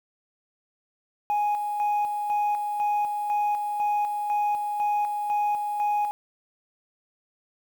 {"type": "tone with tremolo", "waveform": "sine", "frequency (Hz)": 830.6, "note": "G#5", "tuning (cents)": 0, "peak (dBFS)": -19, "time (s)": [1.3, 6.11], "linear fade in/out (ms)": 0, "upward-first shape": "square", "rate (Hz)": 2, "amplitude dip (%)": 50, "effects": ["tanh soft clip ceiling -20 dBFS", "8-bit"]}